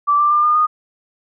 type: tone with pitch steps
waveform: sine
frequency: 1164 / 1180.2 / 1196.7 / 1213.4 / 1230.4 Hz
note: D6 / D6 / D6 / D#6 / D#6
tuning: -16 / +8 / +32 / -44 / -20 cents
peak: -11 dBFS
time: 0.07-0.67 s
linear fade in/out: 20 ms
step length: 120 ms
effects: none